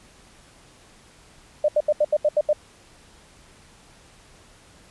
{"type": "tone bursts", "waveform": "sine", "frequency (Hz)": 600, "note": "D5", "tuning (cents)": 37, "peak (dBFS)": -15, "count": 8, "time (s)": [1.64, 2.531], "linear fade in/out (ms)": 5, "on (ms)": 44, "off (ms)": 77, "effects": ["pink hiss -52 dBFS RMS until 4.9 s", "resampled to 24000 Hz"]}